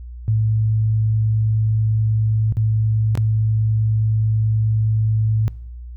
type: tone with dropouts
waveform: sine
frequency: 109.4 Hz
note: A2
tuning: 9 cents flat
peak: -14 dBFS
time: 0.28-5.48 s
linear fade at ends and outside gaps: 0 ms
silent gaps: 2.524-2.57 / 3.153-3.175 s
effects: noise-tail reverb RT60 0.8 s tail -23 dB re dry + added 60 Hz sine -31 dBFS peak until 5.96 s